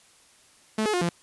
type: tone with pitch steps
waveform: sawtooth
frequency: 217.3 / 425.5 / 356.5 / 172.1 Hz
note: A3 / G#4 / F4 / F3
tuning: -21 / +42 / +36 / -25 cents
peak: -19 dBFS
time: 0.78-1.092 s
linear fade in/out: 5 ms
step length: 78 ms
effects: white hiss -57 dBFS RMS until 1.22 s + resampled to 24000 Hz